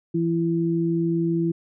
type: tone pair together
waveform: sine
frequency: 167.15 / 334.3 Hz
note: E3 / E4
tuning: +24 / +24 cents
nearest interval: octave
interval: 1200 cents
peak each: -23 / -22 dBFS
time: 0.14-1.52 s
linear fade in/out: 10 ms
effects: none

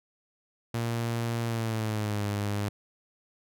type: tone with pitch glide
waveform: sawtooth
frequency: 116.54 to 102.63 Hz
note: A#2 to G#2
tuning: 0 to -20 cents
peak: -24 dBFS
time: 0.74-2.69 s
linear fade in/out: 5 ms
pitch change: -220 cents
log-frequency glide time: 1.45-2.24 s
effects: none

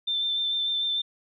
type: tone with vibrato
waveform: sine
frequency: 3560 Hz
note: A7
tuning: 20 cents sharp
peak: -24 dBFS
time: 0.07-1.02 s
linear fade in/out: 10 ms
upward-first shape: sine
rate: 6.7 Hz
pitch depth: 16 cents each way
effects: none

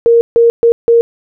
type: tone bursts at uneven times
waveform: sine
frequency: 466.2 Hz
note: A#4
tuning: in tune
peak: -4 dBFS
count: 4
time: 0.06-0.21 / 0.36-0.5 / 0.63-0.72 / 0.88-1.01 s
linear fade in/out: 0 ms
effects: none

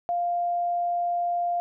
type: tone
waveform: sine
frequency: 698.5 Hz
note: F5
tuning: in tune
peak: -23 dBFS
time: 0.09-1.6 s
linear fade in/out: 0 ms
effects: none

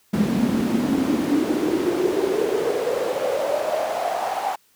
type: noise with high-pass filter sweep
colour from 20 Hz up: brown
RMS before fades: -22 dBFS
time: 0.13-4.56 s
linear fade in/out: 10 ms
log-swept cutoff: 200 to 800 Hz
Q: 7.5
effects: white hiss -60 dBFS RMS until 4.75 s

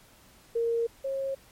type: tone pair in turn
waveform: sine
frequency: 463.9 / 541.4 Hz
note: A#4 / C#5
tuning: -8 / -41 cents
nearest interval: minor third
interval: 267 cents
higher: second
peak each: -24 / -28 dBFS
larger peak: first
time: 0.55-0.87 / 1.04-1.35 s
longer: first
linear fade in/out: 10 ms
effects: pink hiss -57 dBFS RMS until 1.51 s + MP3 64 kbps

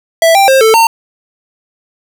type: tone with pitch steps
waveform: square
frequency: 659 / 787 / 532 / 442.4 / 911 Hz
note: E5 / G5 / C5 / A4 / A#5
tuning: -1 / +7 / +29 / +9 / -40 cents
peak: -5 dBFS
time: 0.22-0.87 s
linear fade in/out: 2 ms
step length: 130 ms
effects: none

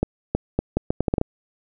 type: accelerating click train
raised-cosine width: 2 ms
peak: -6 dBFS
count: 10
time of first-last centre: 0.03-1.214 s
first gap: 320 ms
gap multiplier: 0.75
effects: none

